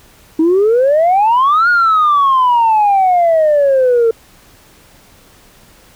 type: exponential two-way sweep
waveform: sine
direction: up then down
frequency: 311.1 to 1450 to 448.6 Hz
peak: -6 dBFS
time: 0.39-4.11 s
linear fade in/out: 5 ms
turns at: 1.69 s
effects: tanh soft clip ceiling -5 dBFS + pink hiss -45 dBFS RMS until 5.95 s